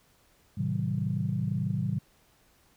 sine chord, A diminished seventh, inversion none, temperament just, 110 / 132 / 158.4 / 190.08 Hz, A2 / C3 / Eb3 / Gb3, 0 / +16 / +31 / +47 cents, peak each -32 dBFS, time 0.57-1.99 s, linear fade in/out 10 ms, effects tanh soft clip ceiling -16 dBFS + pink hiss -64 dBFS RMS until 2.76 s

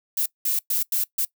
violet noise bursts at uneven times, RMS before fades -23 dBFS, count 5, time 0.17-0.26 / 0.45-0.59 / 0.7-0.83 / 0.92-1.04 / 1.18-1.25 s, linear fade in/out 5 ms, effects noise-tail reverb RT60 0.1 s tail -21 dB re dry

